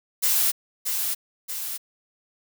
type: noise with echo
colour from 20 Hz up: blue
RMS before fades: -21 dBFS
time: 0.22-0.52 s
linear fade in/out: 20 ms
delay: 630 ms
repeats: 2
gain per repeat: -5 dB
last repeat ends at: 1.78 s
effects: none